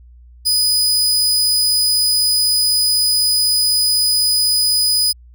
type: tone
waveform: sawtooth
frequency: 4978 Hz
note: D#8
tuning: in tune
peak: -10 dBFS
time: 0.45-5.13 s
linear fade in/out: 20 ms
effects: added 60 Hz sine -40 dBFS peak until 5.34 s